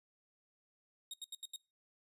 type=tone bursts; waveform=sawtooth; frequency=3739 Hz; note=A#7; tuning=4 cents sharp; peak=-39 dBFS; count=5; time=1.11-1.561 s; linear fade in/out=2 ms; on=27 ms; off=79 ms; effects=noise-tail reverb RT60 0.3 s tail -24 dB re dry + resampled to 32000 Hz